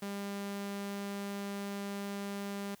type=tone; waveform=sawtooth; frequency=200.3 Hz; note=G3; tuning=38 cents sharp; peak=-33 dBFS; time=0.02-2.75 s; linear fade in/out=5 ms; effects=white hiss -63 dBFS RMS until 2.8 s